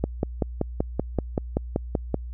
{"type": "click train", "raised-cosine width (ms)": 2, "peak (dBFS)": -9, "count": 12, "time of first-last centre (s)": [0.04, 2.143], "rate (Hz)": 5.23, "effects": ["added 60 Hz sine -32 dBFS peak until 2.33 s"]}